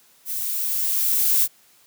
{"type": "noise with level ramp", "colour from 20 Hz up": "violet", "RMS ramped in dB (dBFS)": [-28, -17], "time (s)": [0.25, 1.48], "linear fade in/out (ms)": 50, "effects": ["white hiss -56 dBFS RMS until 1.86 s", "high-pass 100 Hz 12 dB/octave"]}